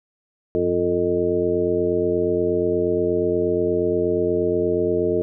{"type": "harmonic tone with a mistuned harmonic", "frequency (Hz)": 88.4, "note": "F2", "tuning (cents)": 22, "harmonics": [1, 2, 3, 4, 5, 7], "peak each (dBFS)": [-32, -31, -29, -22, -21, -27], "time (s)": [0.55, 5.22], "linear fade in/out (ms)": 0, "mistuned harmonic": 1, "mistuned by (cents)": 82, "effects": []}